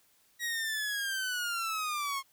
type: linear sweep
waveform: sawtooth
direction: down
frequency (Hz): 1911 to 1074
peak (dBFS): -28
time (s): 0.39-2.23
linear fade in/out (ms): 50
effects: white hiss -67 dBFS RMS until 2.32 s